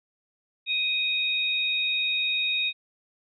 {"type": "tone pair together", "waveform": "sine", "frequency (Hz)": [2500, 3743], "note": ["D#7", "A#7"], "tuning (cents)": [8, 6], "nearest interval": "perfect fifth", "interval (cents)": 698, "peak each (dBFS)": -26, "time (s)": [0.66, 2.73], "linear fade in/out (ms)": 50, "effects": []}